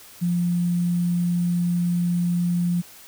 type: tone with sample-and-hold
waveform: sine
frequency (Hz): 174.6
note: F3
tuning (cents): 0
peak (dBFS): -19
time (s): 0.21-2.82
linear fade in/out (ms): 20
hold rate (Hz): 8820
effects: white hiss -46 dBFS RMS until 3.07 s